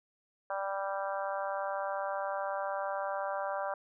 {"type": "harmonic tone", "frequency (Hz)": 195.9, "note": "G3", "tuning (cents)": -1, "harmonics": [3, 4, 5, 6, 7, 8], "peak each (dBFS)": [-36, -38, -40, -42, -43, -44], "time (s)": [0.5, 3.74], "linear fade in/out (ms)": 2, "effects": []}